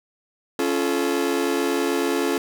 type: chord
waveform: 40% pulse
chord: Db augmented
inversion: none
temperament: just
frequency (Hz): 277.2 / 346.5 / 433.1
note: Db4 / F4 / A4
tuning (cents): 0 / -14 / -27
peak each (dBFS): -24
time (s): 0.59-2.38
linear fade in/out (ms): 2
effects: none